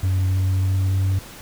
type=tone with pitch steps; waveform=sine; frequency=93.6 / 94.31 / 95.02 / 95.73 Hz; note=F#2 / F#2 / F#2 / G2; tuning=+20 / +34 / +47 / -41 cents; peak=-14 dBFS; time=0.03-1.19 s; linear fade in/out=5 ms; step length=290 ms; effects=tanh soft clip ceiling -16 dBFS + pink hiss -40 dBFS RMS until 1.41 s